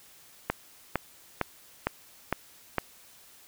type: click train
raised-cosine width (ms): 0.5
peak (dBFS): -10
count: 6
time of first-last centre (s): 0.5-2.783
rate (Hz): 2.19
effects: white hiss -55 dBFS RMS until 3.47 s